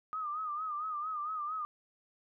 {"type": "tone with vibrato", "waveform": "sine", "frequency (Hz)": 1230, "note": "D#6", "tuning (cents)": -20, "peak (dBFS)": -34, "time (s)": [0.13, 1.65], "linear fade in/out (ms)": 0, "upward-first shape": "sine", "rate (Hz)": 4.4, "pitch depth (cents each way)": 81, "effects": []}